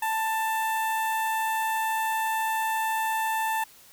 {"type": "tone with notch filter", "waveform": "sawtooth", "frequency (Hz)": 886, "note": "A5", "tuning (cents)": 12, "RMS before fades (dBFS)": -27, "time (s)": [0.02, 3.64], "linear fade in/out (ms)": 5, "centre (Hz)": 4900, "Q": 0.78, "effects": ["white hiss -53 dBFS RMS until 3.92 s"]}